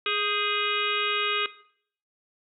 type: harmonic tone with a mistuned harmonic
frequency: 415.3 Hz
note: G#4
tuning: in tune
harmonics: 1 / 3 / 4 / 5 / 6 / 7 / 8 / 9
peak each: -33 / -30 / -36 / -36 / -30 / -33 / -35 / -34 dBFS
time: 0.06-1.46 s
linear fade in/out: 2 ms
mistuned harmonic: 4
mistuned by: -82 cents
effects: noise-tail reverb RT60 0.6 s tail -17 dB re dry